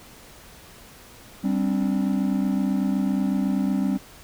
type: chord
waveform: triangle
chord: G suspended fourth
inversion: none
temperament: equal with one note detuned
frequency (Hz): 196 / 261.6 / 289.6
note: G3 / C4 / D4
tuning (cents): 0 / 0 / -24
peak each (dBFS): -21 / -23 / -27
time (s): 1.43-3.98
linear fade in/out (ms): 20
effects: pink hiss -47 dBFS RMS until 4.23 s